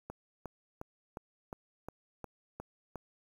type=click train; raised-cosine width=1 ms; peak=-27 dBFS; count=9; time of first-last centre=0.1-2.957 s; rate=2.8 Hz; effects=9-bit